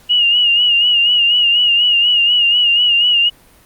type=tone with vibrato; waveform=sine; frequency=2866 Hz; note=F7; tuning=44 cents sharp; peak=-9 dBFS; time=0.09-3.3 s; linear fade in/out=20 ms; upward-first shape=sine; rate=4.1 Hz; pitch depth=53 cents each way; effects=pink hiss -47 dBFS RMS until 3.65 s + Opus 48 kbps